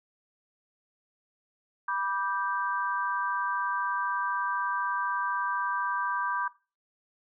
sine chord, G major, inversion first, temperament just, 980 / 1176 / 1568 Hz, B5 / D6 / G6, -14 / +2 / 0 cents, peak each -32 dBFS, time 1.88-6.48 s, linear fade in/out 5 ms, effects noise-tail reverb RT60 0.3 s tail -18 dB re dry

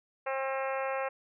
harmonic tone, 267.6 Hz, C4, 39 cents sharp, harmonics 2 / 3 / 4 / 5 / 6 / 7 / 8 / 9 / 10, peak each -33 / -37 / -39 / -41 / -43 / -44 / -45 / -46 / -47 dBFS, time 0.26-1.09 s, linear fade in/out 10 ms, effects none

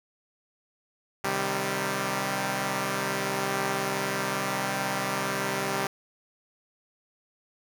5% pulse chord, C minor, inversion none, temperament equal with one note detuned, 130.81 / 153.16 / 196 Hz, C3 / Eb3 / G3, 0 / -27 / 0 cents, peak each -21 / -23 / -18 dBFS, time 1.24-5.87 s, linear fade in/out 2 ms, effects none

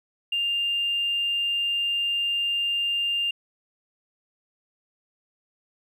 triangle tone with tanh clipping, 2800 Hz, F7, 4 cents sharp, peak -22 dBFS, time 0.32-3.31 s, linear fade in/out 5 ms, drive 1 dB, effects none

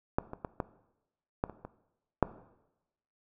clicks, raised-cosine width 1 ms, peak -12 / -25 / -21 / -17 / -14 / -29 / -27 / -7 dBFS, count 8, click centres 0.185 / 0.334 / 0.448 / 0.602 / 1.439 / 1.497 / 1.65 / 2.227 s, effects noise-tail reverb RT60 0.9 s tail -17 dB re dry

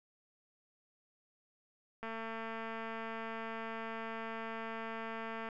click train, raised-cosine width 0.5 ms, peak -28 dBFS, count 779, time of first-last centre 2.03-5.488 s, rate 225 Hz, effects none

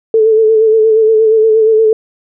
sine tone with vibrato, 440 Hz, A4, in tune, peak -5 dBFS, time 0.14-1.93 s, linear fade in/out 2 ms, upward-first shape sine, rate 8.5 Hz, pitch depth 37 cents each way, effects none

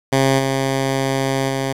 10% pulse tone with level steps, 134.7 Hz, C#3, 49 cents flat, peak -5 / -9 / -11 dBFS, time 0.12-1.73 s, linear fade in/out 10 ms, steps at 0.38 / 1.48 s, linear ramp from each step 20 ms, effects low-pass 11000 Hz 12 dB/octave + 7-bit

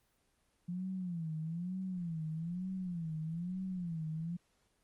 sine tone with vibrato, 171.9 Hz, F3, 27 cents flat, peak -36 dBFS, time 0.68-4.37 s, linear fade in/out 10 ms, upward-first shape sine, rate 1.1 Hz, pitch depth 160 cents each way, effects pink hiss -75 dBFS RMS until 4.83 s + Opus 24 kbps

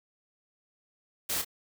white noise with echo, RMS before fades -31 dBFS, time 1.29-1.42 s, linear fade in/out 10 ms, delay 28 ms, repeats 1, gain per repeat -8 dB, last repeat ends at 1.448 s, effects none

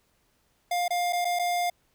square tone with dropouts, 705 Hz, F5, 16 cents sharp, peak -25 dBFS, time 0.71-1.7 s, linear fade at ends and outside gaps 5 ms, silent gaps 0.881-0.905 / 1.126-1.13 / 1.247-1.251 / 1.39-1.394 s, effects pink hiss -69 dBFS RMS until 1.94 s

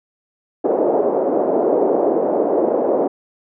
pink band-pass noise, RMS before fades -17 dBFS, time 0.64-3.08 s, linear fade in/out 10 ms, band 340 to 630 Hz, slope 24 dB/octave, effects none

